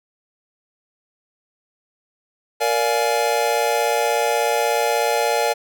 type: chord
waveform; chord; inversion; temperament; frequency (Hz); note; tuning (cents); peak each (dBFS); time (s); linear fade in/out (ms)
square; Bb dominant seventh; none; just; 466.2 / 582.7 / 699.2 / 839.1; Bb4 / D5 / F5 / Ab5; 0 / -14 / +2 / +18; -23 / -24 / -25 / -23; 2.6-5.54; 20
effects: none